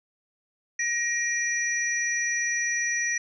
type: tone cluster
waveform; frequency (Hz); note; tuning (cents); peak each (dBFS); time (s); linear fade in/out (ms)
sine; 1885 / 2388 / 5860; A#6 / D7 / F#8; +19 / +28 / -18; -26 / -34 / -29; 0.79-3.18; 5
effects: none